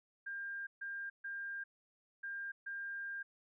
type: tone bursts at uneven times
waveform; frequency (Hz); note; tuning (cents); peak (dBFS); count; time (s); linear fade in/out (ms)
sine; 1600; G6; +35; -40; 5; 0.26-0.67 / 0.81-1.1 / 1.24-1.64 / 2.23-2.52 / 2.66-3.23; 10
effects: none